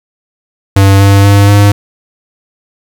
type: tone with pitch steps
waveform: square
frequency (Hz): 98 / 99.25 / 100.52 / 101.81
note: G2 / G2 / G2 / G#2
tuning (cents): 0 / +22 / +44 / -34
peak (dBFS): -3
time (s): 0.76-1.72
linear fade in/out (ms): 5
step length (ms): 240
effects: 7-bit